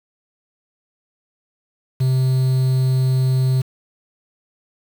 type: tone with quantisation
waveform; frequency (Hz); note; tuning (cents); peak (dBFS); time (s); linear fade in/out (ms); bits
triangle; 130; C3; -11; -12; 2-3.62; 10; 6
effects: none